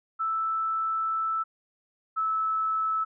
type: tone pair in turn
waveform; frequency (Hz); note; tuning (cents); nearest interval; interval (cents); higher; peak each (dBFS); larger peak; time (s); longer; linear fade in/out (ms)
sine; 1318.5 / 1305.6; E6 / E6; 0 / -17; unison; 17; first; -25 / -24; second; 0.19-1.44 / 2.16-3.05; first; 20
effects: none